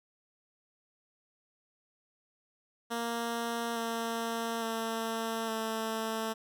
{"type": "tone with pitch steps", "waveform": "10% pulse", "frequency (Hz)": [233.1, 229.5, 225.9, 222.4], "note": ["A#3", "A#3", "A3", "A3"], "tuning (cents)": [0, -27, 46, 19], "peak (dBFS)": -24, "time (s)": [2.9, 6.34], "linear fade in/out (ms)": 20, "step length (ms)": 860, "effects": []}